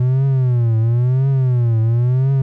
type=tone with vibrato; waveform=triangle; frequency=123.47 Hz; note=B2; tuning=in tune; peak=-10 dBFS; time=0-2.42 s; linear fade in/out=5 ms; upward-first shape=triangle; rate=0.97 Hz; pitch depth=190 cents each way; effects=none

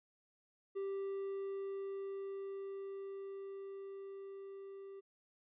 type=tone with level ramp; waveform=triangle; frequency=392 Hz; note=G4; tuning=in tune; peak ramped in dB=-35 to -46 dBFS; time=0.75-5.01 s; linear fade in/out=20 ms; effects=resampled to 8000 Hz

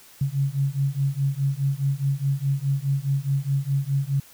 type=beating tone pair; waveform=sine; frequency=135.9 / 140.7 Hz; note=C#3 / C#3; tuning=-34 / +26 cents; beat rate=4.8 Hz; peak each=-24 dBFS; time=0.21-4.2 s; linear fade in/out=5 ms; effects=white hiss -50 dBFS RMS until 4.33 s

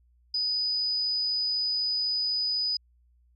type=tone; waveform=sine; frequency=4978 Hz; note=D#8; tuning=in tune; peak=-25 dBFS; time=0.34-2.77 s; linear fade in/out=5 ms; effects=added 60 Hz sine -60 dBFS peak until 3.35 s

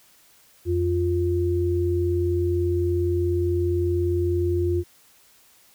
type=tone pair together; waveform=sine; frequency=87.58 / 350.3 Hz; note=F2 / F4; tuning=+5 / +5 cents; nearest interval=2 octaves; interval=2400 cents; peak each=-23 / -22 dBFS; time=0.65-4.84 s; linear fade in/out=50 ms; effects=white hiss -56 dBFS RMS until 5.74 s

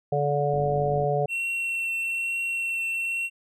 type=harmonic tone; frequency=144.5 Hz; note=D3; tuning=28 cents flat; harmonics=1 / 3 / 4 / 5; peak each=-27 / -27 / -27 / -27 dBFS; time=0.12-1.26 s; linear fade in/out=5 ms
type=click train; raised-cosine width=3 ms; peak=-27 dBFS; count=26; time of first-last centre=0.54-1.039 s; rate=50.1 Hz
type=tone with vibrato; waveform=triangle; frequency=2716 Hz; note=F7; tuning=49 cents flat; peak=-24 dBFS; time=1.28-3.3 s; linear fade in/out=50 ms; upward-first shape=triangle; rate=1.1 Hz; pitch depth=11 cents each way
effects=none

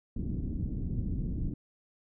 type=low-pass noise; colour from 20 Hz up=pink; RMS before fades=-33 dBFS; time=0.16-1.54 s; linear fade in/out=5 ms; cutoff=270 Hz; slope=24 dB/octave; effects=none

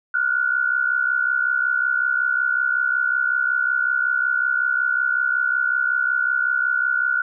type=tone pair together; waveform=sine; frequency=1414.6 / 1480 Hz; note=F6 / F#6; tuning=+22 / 0 cents; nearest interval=minor second; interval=78 cents; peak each=-21 / -20 dBFS; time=0.14-7.22 s; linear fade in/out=5 ms; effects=none

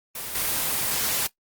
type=noise with level steps; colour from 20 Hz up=white; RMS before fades=-33 / -25 dBFS; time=0.15-1.27 s; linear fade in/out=5 ms; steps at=0.35 s; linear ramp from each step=2 ms; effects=noise-tail reverb RT60 0.1 s tail -18 dB re dry + Opus 24 kbps

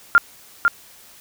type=tone with echo; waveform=sine; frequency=1396.9 Hz; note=F6; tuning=in tune; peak=-7 dBFS; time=0.15-0.18 s; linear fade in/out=0 ms; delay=500 ms; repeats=1; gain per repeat=-4 dB; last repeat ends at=0.68 s; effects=white hiss -47 dBFS RMS until 1.2 s

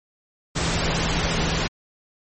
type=tone in noise; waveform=sine; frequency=164.81 Hz; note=E3; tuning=in tune; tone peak=-28 dBFS; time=0.55-1.68 s; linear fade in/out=20 ms; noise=pink; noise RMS=-23 dBFS; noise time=0.55-1.68 s; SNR=-8 dB; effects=MP3 32 kbps

